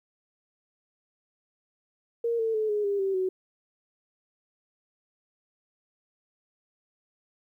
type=tone with pitch steps; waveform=sine; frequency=466.2 / 449.3 / 433 / 417.3 / 402.1 / 387.5 / 373.5 Hz; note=A#4 / A4 / A4 / G#4 / G4 / G4 / F#4; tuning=0 / +36 / -28 / +8 / +44 / -20 / +16 cents; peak=-24 dBFS; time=2.24-3.29 s; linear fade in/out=5 ms; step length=150 ms; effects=11-bit